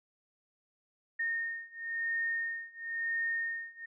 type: beating tone pair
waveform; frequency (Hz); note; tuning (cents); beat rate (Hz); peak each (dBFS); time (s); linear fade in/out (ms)
sine; 1837 / 1837.98; A#6 / A#6; -26 / -25; 0.98; -36 / -35; 1.19-3.86; 10
effects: none